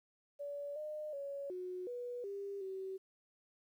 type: tone with pitch steps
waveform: sine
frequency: 573 / 608 / 560 / 364.8 / 487.8 / 398.8 / 381.8 Hz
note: D5 / D#5 / C#5 / F#4 / B4 / G4 / G4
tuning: -43 / -40 / +18 / -24 / -21 / +30 / -46 cents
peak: -40 dBFS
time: 0.39-2.98 s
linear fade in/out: 20 ms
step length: 370 ms
effects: 12-bit